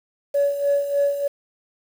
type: tone with tremolo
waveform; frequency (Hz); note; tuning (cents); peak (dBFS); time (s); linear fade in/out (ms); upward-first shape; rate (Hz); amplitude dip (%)
sine; 567; C#5; +39; -14; 0.34-1.28; 10; sine; 3.3; 70
effects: tanh soft clip ceiling -12 dBFS + 7-bit